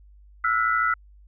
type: tone cluster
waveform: sine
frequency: 1322 / 1435 / 1991 Hz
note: E6 / F6 / B6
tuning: +5 / +47 / +14 cents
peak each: -22 / -24 / -28 dBFS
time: 0.44-0.94 s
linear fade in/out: 5 ms
effects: added 50 Hz sine -48 dBFS peak until 1.27 s